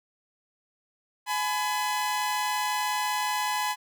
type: tone pair together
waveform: sawtooth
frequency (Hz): 844 / 1003.7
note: G#5 / B5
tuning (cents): +28 / +28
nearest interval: minor third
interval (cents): 300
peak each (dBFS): -25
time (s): 1.26-3.76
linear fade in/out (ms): 50
effects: none